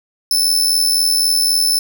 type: tone with amplitude modulation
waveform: sawtooth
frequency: 5274 Hz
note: E8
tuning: in tune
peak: -7 dBFS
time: 0.31-1.79 s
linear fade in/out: 2 ms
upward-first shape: sine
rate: 83.8 Hz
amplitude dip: 60%
effects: none